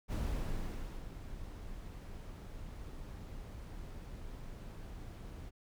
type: noise with ADSR envelope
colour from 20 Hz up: brown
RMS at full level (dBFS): -35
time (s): 0.08-5.51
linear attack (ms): 42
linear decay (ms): 930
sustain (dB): -11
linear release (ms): 32
effects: none